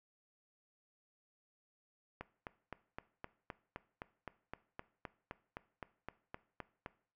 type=click train; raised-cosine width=0.5 ms; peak=-28 dBFS; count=19; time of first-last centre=2.21-6.861 s; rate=3.87 Hz; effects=noise-tail reverb RT60 0.5 s tail -18 dB re dry